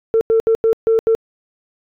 sine tone bursts at uneven times, 449.1 Hz, A4, 35 cents sharp, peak -9 dBFS, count 6, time 0.14-0.21 / 0.3-0.4 / 0.47-0.55 / 0.64-0.73 / 0.87-0.99 / 1.07-1.15 s, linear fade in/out 0 ms, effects tanh soft clip ceiling -7 dBFS

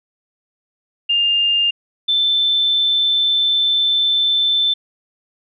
sine tone pair in turn, 2808 / 3536 Hz, F7 / A7, +9 / +8 cents, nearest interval major third, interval 399 cents, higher second, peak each -13 dBFS, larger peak neither, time 1.09-1.71 / 2.08-4.74 s, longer second, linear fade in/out 10 ms, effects none

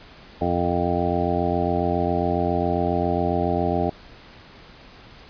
harmonic tone, 87.31 Hz, F2, in tune, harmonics 1 / 2 / 3 / 4 / 5 / 7 / 8 / 9, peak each -28 / -28 / -28 / -28 / -28 / -28 / -28 / -28 dBFS, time 0.41-3.9 s, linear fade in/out 5 ms, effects pink hiss -46 dBFS RMS until 5.29 s + resampled to 11025 Hz

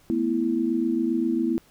sine chord, A suspended second, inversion none, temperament just, 220 / 247.5 / 330 Hz, A3 / B3 / E4, 0 / +4 / +2 cents, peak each -29 / -25 / -24 dBFS, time 0.1-1.58 s, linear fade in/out 0 ms, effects pink hiss -58 dBFS RMS until 1.7 s

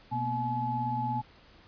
sine tone cluster, 123.4 / 231.4 / 248.4 / 854 Hz, B2 / A#3 / B3 / G#5, -1 / -13 / +10 / +48 cents, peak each -34 / -39 / -39 / -30 dBFS, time 0.11-1.22 s, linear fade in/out 20 ms, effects pink hiss -57 dBFS RMS until 1.67 s + resampled to 11025 Hz

